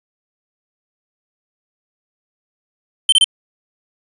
square tone bursts, 3101 Hz, G7, 19 cents flat, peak -8 dBFS, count 3, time 3.09-3.243 s, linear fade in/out 2 ms, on 33 ms, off 27 ms, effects resampled to 24000 Hz

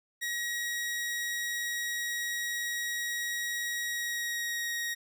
sawtooth tone with pitch glide, 1901 to 1883.5 Hz, A#6 to A#6, +33 to +17 cents, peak -28 dBFS, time 0.21-4.95 s, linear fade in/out 20 ms, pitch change -16 cents, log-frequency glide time 3.85-4.73 s, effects none

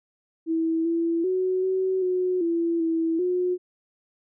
sine tone with pitch steps, 325.8 / 334.1 / 371.3 / 376.6 / 365.8 / 336.2 / 327.4 / 361.1 Hz, E4 / E4 / F#4 / F#4 / F#4 / E4 / E4 / F#4, -20 / +23 / +6 / +31 / -20 / +34 / -12 / -42 cents, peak -21 dBFS, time 0.46-3.58 s, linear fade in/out 50 ms, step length 390 ms, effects none

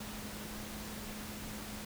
sine tone in noise, 211.5 Hz, G#3, 32 cents sharp, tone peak -46 dBFS, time 0-1.85 s, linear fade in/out 5 ms, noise pink, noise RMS -45 dBFS, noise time 0-1.85 s, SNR -4 dB, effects none

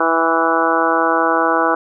harmonic tone with a mistuned harmonic, 164.1 Hz, E3, 8 cents flat, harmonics 2 / 3 / 4 / 5 / 6 / 7 / 8 / 9, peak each -21 / -21 / -21 / -21 / -21 / -21 / -21 / -21 dBFS, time 0-1.75 s, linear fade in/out 5 ms, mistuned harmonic 6, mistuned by +19 cents, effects none

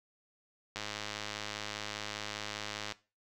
click train, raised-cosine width 0.2 ms, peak -20 dBFS, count 228, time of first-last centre 0.76-2.922 s, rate 105 Hz, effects noise-tail reverb RT60 0.3 s tail -18 dB re dry

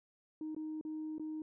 sine tone with dropouts, 311.1 Hz, D#4, in tune, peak -37 dBFS, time 0.41-1.42 s, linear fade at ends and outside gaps 2 ms, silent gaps 0.548-0.564 / 0.812-0.85 / 1.182-1.196 s, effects tanh soft clip ceiling -35 dBFS

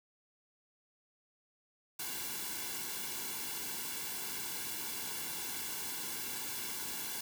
white noise with comb filter, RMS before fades -40 dBFS, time 1.99-7.21 s, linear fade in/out 5 ms, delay 1.6 ms, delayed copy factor -0.75, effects none

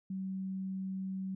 sine tone, 190.3 Hz, F#3, 49 cents sharp, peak -35 dBFS, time 0.1-1.35 s, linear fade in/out 5 ms, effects none

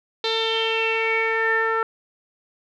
sawtooth tone with low-pass filter sweep, 448.8 Hz, A4, 34 cents sharp, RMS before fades -22 dBFS, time 0.24-1.83 s, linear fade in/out 2 ms, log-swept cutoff 3900 to 1500 Hz, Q 7.7, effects none

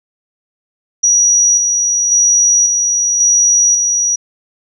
sine tone with tremolo, 5800 Hz, F#8, 35 cents flat, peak -7 dBFS, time 1.03-4.16 s, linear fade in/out 10 ms, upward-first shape square, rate 0.92 Hz, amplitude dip 35%, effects none

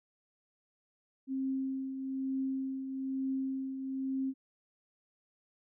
sine tone with tremolo, 266.2 Hz, C4, 30 cents sharp, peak -30 dBFS, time 1.27-4.34 s, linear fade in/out 50 ms, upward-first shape triangle, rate 1.1 Hz, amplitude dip 55%, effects none

